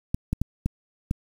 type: clicks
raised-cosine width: 5 ms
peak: -11 dBFS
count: 5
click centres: 0.145 / 0.33 / 0.416 / 0.66 / 1.111 s
effects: 7-bit